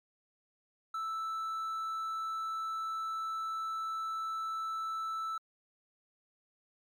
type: tone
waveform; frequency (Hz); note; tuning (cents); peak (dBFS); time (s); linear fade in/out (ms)
triangle; 1318.5; E6; 0; -32; 0.94-5.38; 5
effects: MP3 96 kbps